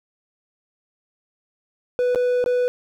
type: tone with dropouts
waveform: triangle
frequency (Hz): 494.5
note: B4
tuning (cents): +2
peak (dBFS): -15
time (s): 1.99-2.68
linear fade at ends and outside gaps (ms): 0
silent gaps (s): 2.148-2.158 / 2.441-2.461
effects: none